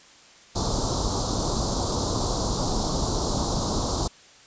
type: band-stop noise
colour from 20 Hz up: pink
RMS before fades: -25 dBFS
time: 0.55-4.08 s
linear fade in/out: 10 ms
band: 1200 to 3900 Hz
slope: 48 dB/octave
effects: white hiss -51 dBFS RMS until 4.46 s + resampled to 16000 Hz